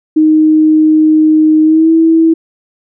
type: tone with pitch glide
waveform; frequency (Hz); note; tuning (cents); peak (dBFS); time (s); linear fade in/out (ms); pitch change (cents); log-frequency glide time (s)
sine; 311.1 to 325.4; D#4 to E4; 0 to -22; -4; 0.16-2.34; 10; +78; 1.63-1.91
effects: none